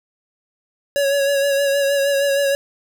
square tone with vibrato, 559 Hz, C#5, 14 cents sharp, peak -16 dBFS, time 0.96-2.55 s, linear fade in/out 0 ms, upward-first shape sine, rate 6.4 Hz, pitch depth 30 cents each way, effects none

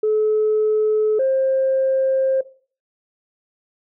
sine tone pair in turn, 430 / 530.5 Hz, A4 / C5, -40 / +24 cents, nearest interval major third, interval 364 cents, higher second, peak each -14 dBFS, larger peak neither, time 0.03-1.19 / 1.19-2.41 s, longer second, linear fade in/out 5 ms, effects noise-tail reverb RT60 0.4 s tail -17 dB re dry + tanh soft clip ceiling -11 dBFS

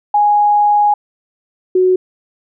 sine tone pair in turn, 829 / 369.3 Hz, G#5 / F#4, -3 / -3 cents, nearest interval octave + major second, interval 1400 cents, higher first, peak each -8 dBFS, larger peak neither, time 0.14-0.94 / 1.75-1.96 s, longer first, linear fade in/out 5 ms, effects none

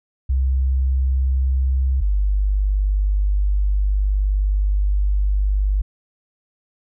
sine tone pair in turn, 65.41 / 49.67 Hz, C2 / G1, 0 / +24 cents, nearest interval perfect fourth, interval 476 cents, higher first, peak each -15 dBFS, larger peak neither, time 0.29-2.01 / 2.01-5.82 s, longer second, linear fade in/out 10 ms, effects none

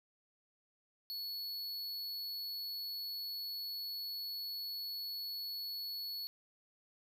square tone, 4400 Hz, C#8, 14 cents flat, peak -40 dBFS, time 1.1-6.27 s, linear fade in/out 0 ms, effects none

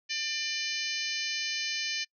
harmonic tone with a mistuned harmonic, 597 Hz, D5, 28 cents sharp, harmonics 3 / 4 / 5 / 6 / 7 / 8 / 9 / 10, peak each -39 / -36 / -38 / -45 / -38 / -39 / -39 / -40 dBFS, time 0.09-2.05 s, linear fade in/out 20 ms, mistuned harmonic 10, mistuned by +65 cents, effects noise-tail reverb RT60 0.1 s tail -26 dB re dry

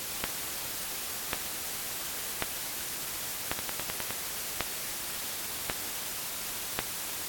two click trains, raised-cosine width 0.3 ms, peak -16 / -11 dBFS, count 6 / 7, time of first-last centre 3.59-4.107 / 0.24-6.79 s, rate 9.68 / 0.916 Hz, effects white hiss -36 dBFS RMS until 7.28 s + AAC 64 kbps

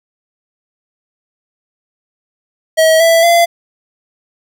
square tone with pitch steps, 640 / 662 / 683 Hz, D#5 / E5 / F5, +49 / +7 / -39 cents, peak -7 dBFS, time 2.77-3.46 s, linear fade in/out 20 ms, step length 230 ms, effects none

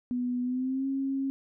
sine tone with pitch glide, 246.9 to 270.8 Hz, B3 to C#4, 0 to -40 cents, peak -27 dBFS, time 0.11-1.3 s, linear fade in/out 0 ms, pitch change +160 cents, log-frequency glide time 0.42-0.87 s, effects none

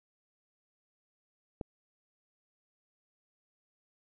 click, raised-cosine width 2 ms, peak -23 dBFS, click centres 1.612 s, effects none

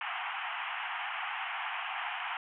pink band-pass noise, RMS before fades -37 dBFS, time 0.01-2.37 s, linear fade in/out 2 ms, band 720 to 3100 Hz, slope 96 dB/octave, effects none

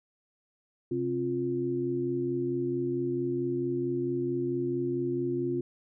sine tone cluster, 131.9 / 266.6 / 351.1 Hz, C3 / C4 / F4, +14 / +33 / +9 cents, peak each -36 / -33 / -29 dBFS, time 0.91-5.61 s, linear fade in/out 5 ms, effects none

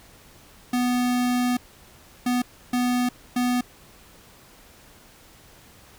square tone bursts at uneven times, 246.9 Hz, B3, in tune, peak -21 dBFS, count 4, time 0.73-1.57 / 2.26-2.42 / 2.73-3.09 / 3.36-3.61 s, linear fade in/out 5 ms, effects pink hiss -51 dBFS RMS until 5.98 s

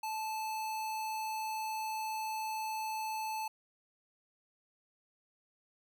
square tone, 873 Hz, A5, 14 cents flat, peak -36 dBFS, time 0.03-3.48 s, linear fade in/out 5 ms, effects none

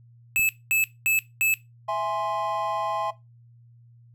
square tone bursts, 2610 Hz, E7, 18 cents flat, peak -20 dBFS, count 4, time 0.36-1.54 s, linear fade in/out 0 ms, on 130 ms, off 220 ms
click, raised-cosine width 5 ms, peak -29 dBFS, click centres 0.394 s
triangle chord, E augmented, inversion none, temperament equal, 659.3 / 830.6 / 1046.5 Hz, E5 / G#5 / B#5, 0 / 0 / 0 cents, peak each -27 dBFS, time 1.88-3.11 s, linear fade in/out 10 ms
effects noise-tail reverb RT60 0.2 s tail -17 dB re dry + added 118 Hz sine -50 dBFS peak until 4.14 s

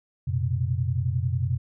sine tone cluster, 90.4 / 119.5 / 130.6 Hz, F#2 / A#2 / C3, -40 / +43 / -3 cents, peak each -27 dBFS, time 0.27-1.58 s, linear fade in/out 10 ms, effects none

